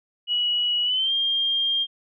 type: tone with pitch glide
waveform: sine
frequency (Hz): 2924 to 3207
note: F#7 to G7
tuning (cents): -21 to +39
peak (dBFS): -20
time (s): 0.27-1.87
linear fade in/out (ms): 50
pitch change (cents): +160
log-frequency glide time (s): 0.84-1.13
effects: none